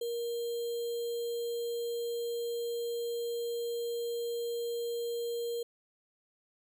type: tone with sample-and-hold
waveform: sine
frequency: 470 Hz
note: A#4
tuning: 14 cents sharp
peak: -32 dBFS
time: 0.01-5.63 s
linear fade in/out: 5 ms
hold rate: 3675 Hz
effects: none